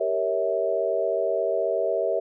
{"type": "chord", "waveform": "sine", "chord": "G diminished seventh", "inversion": "none", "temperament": "equal with one note detuned", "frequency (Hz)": [392, 466.2, 554.4, 650.9], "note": ["G4", "Bb4", "Db5", "Fb5"], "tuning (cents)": [0, 0, 0, -22], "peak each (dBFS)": [-29, -28, -28, -25], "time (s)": [0, 2.2], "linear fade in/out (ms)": 10, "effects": []}